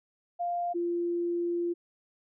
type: tone pair in turn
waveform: sine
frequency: 698.5 / 345.5 Hz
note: F5 / F4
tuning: 0 / -19 cents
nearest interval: octave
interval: 1219 cents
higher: first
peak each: -28 / -27 dBFS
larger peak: second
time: 0.39-0.74 / 0.74-1.74 s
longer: second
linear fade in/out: 20 ms
effects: none